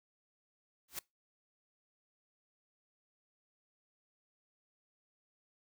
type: noise with exponential growth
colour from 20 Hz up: white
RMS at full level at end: -35 dBFS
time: 0.88-0.99 s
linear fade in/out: 5 ms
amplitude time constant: 23 ms
effects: noise-tail reverb RT60 0.2 s tail -23 dB re dry